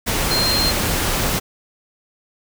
sine tone in noise, 4186 Hz, C8, in tune, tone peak -18 dBFS, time 0.3-0.72 s, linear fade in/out 20 ms, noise pink, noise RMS -20 dBFS, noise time 0.06-1.4 s, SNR -1 dB, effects none

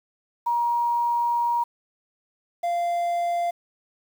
sine / triangle tone pair in turn, 948 / 692.6 Hz, A#5 / F5, +29 / -15 cents, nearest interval perfect fourth, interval 544 cents, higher first, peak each -20 dBFS, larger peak neither, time 0.46-1.64 / 2.63-3.51 s, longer first, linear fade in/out 10 ms, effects 8-bit

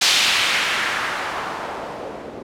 blue noise with low-pass filter sweep, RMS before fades -22 dBFS, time 0.01-2.43 s, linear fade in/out 10 ms, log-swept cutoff 4100 to 410 Hz, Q 1.3, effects none

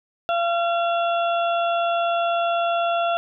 harmonic tone, 684 Hz, F5, 36 cents flat, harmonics 1 / 2 / 4 / 5, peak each -20 / -26 / -32 / -34 dBFS, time 0.29-3.17 s, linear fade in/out 0 ms, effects none

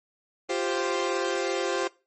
sawtooth chord, F suspended second, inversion none, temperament equal, 349.2 / 392 / 523.3 Hz, F4 / G4 / C5, 0 / 0 / 0 cents, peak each -26 dBFS, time 0.49-1.88 s, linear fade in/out 10 ms, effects noise-tail reverb RT60 0.3 s tail -21 dB re dry + MP3 32 kbps

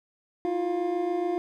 triangle tone cluster, 327.9 / 355 / 702 Hz, E4 / F4 / F5, -9 / +28 / +9 cents, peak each -30 / -25 / -30 dBFS, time 0.45-1.38 s, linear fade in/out 0 ms, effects none

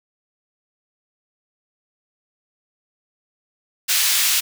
pink high-pass noise, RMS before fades -18 dBFS, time 3.88-4.41 s, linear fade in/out 20 ms, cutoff 2700 Hz, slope 12 dB/octave, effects none

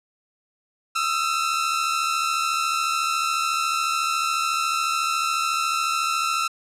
sawtooth tone pair together, 1271 / 1345 Hz, D#6 / E6, +36 / +34 cents, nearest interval minor second, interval 98 cents, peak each -23 / -19 dBFS, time 0.95-6.48 s, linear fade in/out 10 ms, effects low-pass 10000 Hz 12 dB/octave

